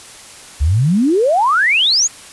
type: exponential sweep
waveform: sine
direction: up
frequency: 65.5 to 7070 Hz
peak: -10 dBFS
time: 0.6-2.08 s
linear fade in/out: 20 ms
effects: white hiss -37 dBFS RMS until 2.32 s + resampled to 24000 Hz